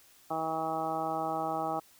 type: harmonic tone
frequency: 160.4 Hz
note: E3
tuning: 47 cents flat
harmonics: 1 / 2 / 3 / 4 / 5 / 6 / 7 / 8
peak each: -45 / -39 / -42 / -37 / -33 / -45 / -40 / -40 dBFS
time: 0.3-1.8 s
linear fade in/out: 10 ms
effects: white hiss -60 dBFS RMS until 1.99 s